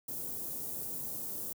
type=band-stop noise; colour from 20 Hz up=white; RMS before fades=-39 dBFS; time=0.08-1.53 s; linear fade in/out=5 ms; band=460 to 12000 Hz; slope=12 dB/octave; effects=high-pass 80 Hz 12 dB/octave